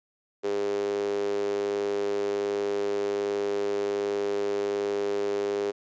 sawtooth tone with high-pass filter, 101.3 Hz, G#2, 43 cents flat, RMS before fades -28 dBFS, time 0.43-5.72 s, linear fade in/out 20 ms, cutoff 410 Hz, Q 7.1, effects resampled to 16000 Hz

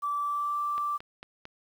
sine tone with pitch glide, 1161 to 1171.8 Hz, D6 to D6, -20 to -4 cents, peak -27 dBFS, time 0.02-0.98 s, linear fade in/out 20 ms, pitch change +16 cents, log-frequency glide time 0.21-0.6 s
click train, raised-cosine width 0.3 ms, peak -26 dBFS, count 4, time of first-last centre 0.78-1.454 s, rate 4.45 Hz
effects 9-bit

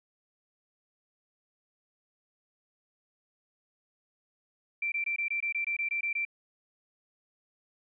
sine tone bursts, 2349 Hz, D7, in tune, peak -28 dBFS, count 12, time 4.82-6.251 s, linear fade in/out 5 ms, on 100 ms, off 21 ms, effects none

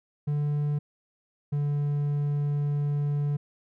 triangle tone pair in turn, 146.83 / 145.14 Hz, D3 / D3, 0 / -20 cents, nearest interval unison, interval 20 cents, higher first, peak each -22 / -22 dBFS, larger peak neither, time 0.27-0.79 / 1.52-3.37 s, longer second, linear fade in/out 10 ms, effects none

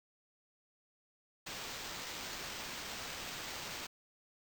blue noise with sample-and-hold, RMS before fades -44 dBFS, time 1.46-3.87 s, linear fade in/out 10 ms, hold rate 11025 Hz, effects none

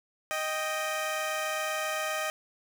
15% pulse tone pair together, 622.3 / 784.8 Hz, D#5 / G5, 0 / +2 cents, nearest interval major third, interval 402 cents, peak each -24 / -30 dBFS, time 0.31-2.3 s, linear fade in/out 0 ms, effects 10-bit

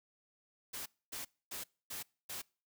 white noise bursts, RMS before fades -43 dBFS, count 5, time 0.73-2.42 s, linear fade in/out 10 ms, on 130 ms, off 260 ms, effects noise-tail reverb RT60 0.4 s tail -26 dB re dry

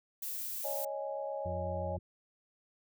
violet noise, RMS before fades -39 dBFS, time 0.22-0.85 s, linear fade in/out 5 ms
sine chord, C# suspended second, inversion none, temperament equal, 554.4 / 622.3 / 830.6 Hz, C#5 / D#5 / G#5, 0 / 0 / 0 cents, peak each -38 / -40 / -42 dBFS, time 0.64-1.97 s, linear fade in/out 10 ms
harmonic tone, 88.8 Hz, F2, 29 cents sharp, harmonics 1 / 2 / 4, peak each -38 / -44 / -50 dBFS, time 1.45-1.99 s, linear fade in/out 10 ms
effects none

